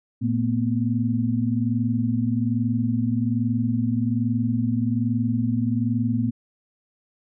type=tone cluster; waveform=sine; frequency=114.1 / 227.1 / 248.3 Hz; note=A#2 / A#3 / B3; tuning=-37 / -45 / +9 cents; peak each=-24 / -25 / -24 dBFS; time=0.21-6.31 s; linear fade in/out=20 ms; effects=none